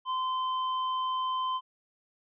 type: tone with tanh clipping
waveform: triangle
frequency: 1031 Hz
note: C6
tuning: 26 cents flat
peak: -30 dBFS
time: 0.05-1.61 s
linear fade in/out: 50 ms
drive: 17 dB
effects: resampled to 8000 Hz